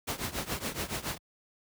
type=noise with tremolo; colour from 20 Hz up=pink; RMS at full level=-31 dBFS; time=0.07-1.18 s; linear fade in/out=10 ms; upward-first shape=triangle; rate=7.1 Hz; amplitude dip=90%; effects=high-pass 60 Hz 12 dB/octave